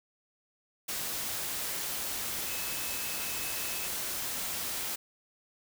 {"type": "tone in noise", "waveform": "sine", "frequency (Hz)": 2588, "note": "E7", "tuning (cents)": -32, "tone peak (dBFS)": -44, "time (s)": [2.49, 3.88], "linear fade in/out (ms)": 10, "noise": "white", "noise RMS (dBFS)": -35, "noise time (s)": [0.88, 4.96], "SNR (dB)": -12, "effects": []}